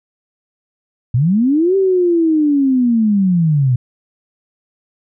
sine linear two-way sweep, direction up then down, 110 to 392 to 119.9 Hz, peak -10 dBFS, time 1.14-3.76 s, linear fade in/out 5 ms, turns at 1.76 s, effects none

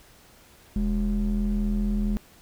triangle ring-modulated tone, 83.1 Hz, E2, 15 cents sharp, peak -17 dBFS, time 0.76-2.17 s, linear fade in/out 0 ms, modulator 124 Hz, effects pink hiss -54 dBFS RMS until 2.41 s

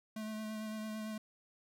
square tone with vibrato, 216.5 Hz, A3, 28 cents flat, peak -40 dBFS, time 0.16-1.18 s, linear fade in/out 5 ms, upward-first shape sine, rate 8.9 Hz, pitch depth 17 cents each way, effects none

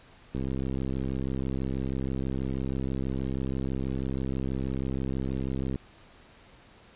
click train, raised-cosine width 3 ms, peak -19 dBFS, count 359, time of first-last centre 0.35-5.758 s, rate 66.2 Hz, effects pink hiss -55 dBFS RMS until 6.95 s + resampled to 8000 Hz

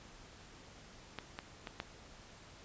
clicks, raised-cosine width 0.3 ms, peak -24 / -25 / -26 / -22 dBFS, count 4, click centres 1.187 / 1.389 / 1.672 / 1.801 s, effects pink hiss -56 dBFS RMS until 2.64 s + resampled to 16000 Hz

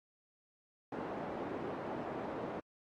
pink band-pass noise, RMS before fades -41 dBFS, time 0.92-2.6 s, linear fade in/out 2 ms, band 260 to 840 Hz, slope 12 dB/octave, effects AAC 48 kbps

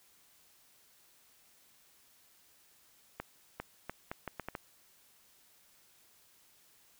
accelerating click train, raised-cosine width 0.5 ms, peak -23 dBFS, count 8, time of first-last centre 3.2-4.552 s, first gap 400 ms, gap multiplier 0.74, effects white hiss -65 dBFS RMS until 6.99 s

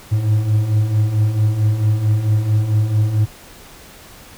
triangle beating tone pair, 103.83 / 108.33 Hz, G#2 / A2, 0 / -26 cents, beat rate 4.5 Hz, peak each -19 / -12 dBFS, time 0.11-3.26 s, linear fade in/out 20 ms, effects pink hiss -41 dBFS RMS until 4.37 s

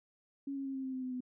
sine tone with pitch steps, 277.2 / 273.4 / 269.6 / 265.9 / 262.2 / 258.6 / 255.1 / 251.6 Hz, C#4 / C#4 / C#4 / C4 / C4 / C4 / C4 / B3, 0 / -24 / -48 / +28 / +4 / -20 / -44 / +32 cents, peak -36 dBFS, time 0.47-1.206 s, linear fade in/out 5 ms, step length 92 ms, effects none

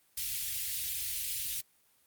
white band-stop noise, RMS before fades -35 dBFS, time 0.17-1.61 s, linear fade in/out 5 ms, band 110 to 2300 Hz, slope 24 dB/octave, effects white hiss -68 dBFS RMS until 2.06 s + Opus 24 kbps

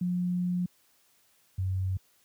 sine tone pair in turn, 178.6 / 94.04 Hz, F3 / F#2, +39 / +29 cents, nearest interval major seventh, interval 1110 cents, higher first, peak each -26 dBFS, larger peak neither, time 0.01-0.66 / 1.58-1.97 s, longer first, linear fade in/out 5 ms, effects white hiss -66 dBFS RMS until 2.24 s + high-pass 60 Hz 12 dB/octave

